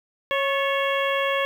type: harmonic tone with a mistuned harmonic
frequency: 550 Hz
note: C#5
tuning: 14 cents flat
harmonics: 1 / 2 / 3 / 4 / 5 / 6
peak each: -24 / -27 / -29 / -30 / -31 / -32 dBFS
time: 0.31-1.45 s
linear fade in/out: 0 ms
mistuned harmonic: 3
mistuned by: +72 cents
effects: 8-bit